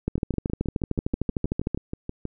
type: two click trains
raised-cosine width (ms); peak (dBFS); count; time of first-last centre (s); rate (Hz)
3; -17 / -11; 14 / 23; 0.18-2.253 / 0.08-1.747; 6.27 / 13.2
effects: none